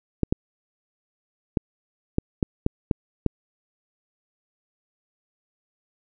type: clicks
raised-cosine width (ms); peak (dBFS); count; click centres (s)
3; -7; 8; 0.233 / 0.325 / 1.572 / 2.184 / 2.428 / 2.664 / 2.912 / 3.263
effects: none